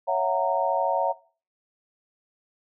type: chord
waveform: sine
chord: F# dominant seventh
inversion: second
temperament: just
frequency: 555 / 666 / 740 / 925 Hz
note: C#5 / E5 / F#5 / A#5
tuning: +2 / +18 / 0 / -14 cents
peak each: -27 dBFS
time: 0.07-1.13 s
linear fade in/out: 20 ms
effects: noise-tail reverb RT60 0.4 s tail -20 dB re dry